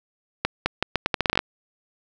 accelerating click train, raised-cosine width 0.3 ms, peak -4 dBFS, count 13, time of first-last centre 0.45-1.391 s, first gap 210 ms, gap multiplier 0.79, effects none

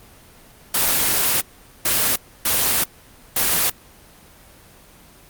white noise bursts at uneven times, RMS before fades -18 dBFS, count 4, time 0.74-1.41 / 1.85-2.16 / 2.45-2.84 / 3.36-3.7 s, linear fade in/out 5 ms, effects pink hiss -47 dBFS RMS until 5.29 s + Opus 24 kbps

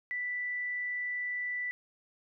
sine tone, 1975.5 Hz, B6, in tune, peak -32 dBFS, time 0.11-1.71 s, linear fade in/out 0 ms, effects none

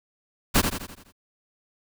pink noise with echo, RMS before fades -18 dBFS, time 0.54-0.62 s, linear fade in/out 20 ms, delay 84 ms, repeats 6, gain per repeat -6 dB, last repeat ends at 1.124 s, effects none

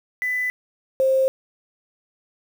sine tone pair in turn, 1998 / 529.2 Hz, B6 / C5, +20 / +20 cents, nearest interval octave + major seventh, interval 2300 cents, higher first, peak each -21 / -15 dBFS, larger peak second, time 0.22-0.5 / 1-1.28 s, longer neither, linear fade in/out 0 ms, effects 7-bit

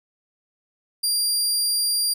25% pulse tone, 4776 Hz, D8, 28 cents sharp, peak -15 dBFS, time 1.03-2.14 s, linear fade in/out 10 ms, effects none

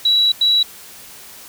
sine tone bursts at uneven times, 3910 Hz, B7, 18 cents flat, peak -11 dBFS, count 2, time 0.05-0.32 / 0.41-0.63 s, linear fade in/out 5 ms, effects white hiss -39 dBFS RMS until 1.48 s

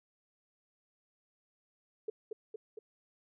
sine tone with echo, 433.1 Hz, A4, 27 cents flat, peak -33 dBFS, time 2.08-2.1 s, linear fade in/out 5 ms, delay 230 ms, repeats 3, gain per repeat -3 dB, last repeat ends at 2.79 s, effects none

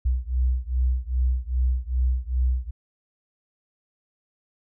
sine beating tone pair, 61.74 / 64.24 Hz, B1 / C2, 0 / -31 cents, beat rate 2.5 Hz, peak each -23 / -24 dBFS, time 0.05-2.71 s, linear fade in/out 10 ms, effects none

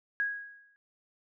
sine tone with exponential decay, 1651 Hz, G#6, 11 cents flat, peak -25 dBFS, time 0.2-0.76 s, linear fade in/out 0 ms, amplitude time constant 120 ms, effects none

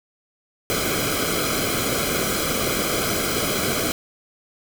pink noise with comb filter, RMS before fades -23 dBFS, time 0.7-3.92 s, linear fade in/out 0 ms, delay 1.1 ms, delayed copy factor -0.8, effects none

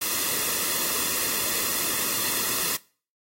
white noise with comb filter, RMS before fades -26 dBFS, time 0.01-2.77 s, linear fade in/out 10 ms, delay 1.3 ms, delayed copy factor -0.6, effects noise-tail reverb RT60 0.4 s tail -22 dB re dry + AAC 48 kbps

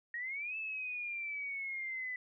sine exponential two-way sweep, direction up then down, 1856 to 2637 to 1990 Hz, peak -37 dBFS, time 0.14-2.16 s, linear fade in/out 2 ms, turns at 0.57 s, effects none

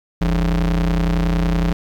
square ring-modulated tone, 61.7 Hz, B1, 1 cent flat, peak -13 dBFS, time 0.21-1.73 s, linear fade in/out 5 ms, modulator 108 Hz, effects low-pass 5000 Hz 12 dB/octave + 8-bit

